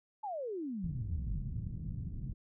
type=exponential sweep; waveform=sine; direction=down; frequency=885 to 38.22 Hz; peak=-36 dBFS; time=0.23-1.43 s; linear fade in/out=10 ms
type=low-pass noise; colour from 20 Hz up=white; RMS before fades=-40 dBFS; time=0.83-2.34 s; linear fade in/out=10 ms; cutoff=160 Hz; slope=24 dB/octave
effects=none